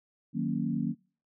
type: chord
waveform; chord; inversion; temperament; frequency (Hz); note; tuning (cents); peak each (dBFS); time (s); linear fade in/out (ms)
sine; D# minor seventh; none; equal; 155.56 / 185 / 233.1 / 277.2; D#3 / F#3 / A#3 / C#4; 0 / 0 / 0 / 0; -34 / -33 / -31 / -35; 0.33-0.95; 50
effects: noise-tail reverb RT60 0.4 s tail -25 dB re dry